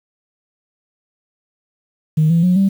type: tone with pitch steps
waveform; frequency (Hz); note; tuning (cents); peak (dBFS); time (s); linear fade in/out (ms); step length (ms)
sine; 155.56 / 167.69 / 180.77 / 194.86; D#3 / E3 / F#3 / G3; 0 / +30 / -40 / -10; -9; 2.17-2.69; 10; 130
effects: tanh soft clip ceiling -6 dBFS + 7-bit